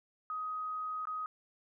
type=tone with dropouts; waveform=sine; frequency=1256 Hz; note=D#6; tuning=16 cents sharp; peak=-35 dBFS; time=0.3-1.26 s; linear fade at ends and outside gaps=1 ms; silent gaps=1.054-1.071 s; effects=none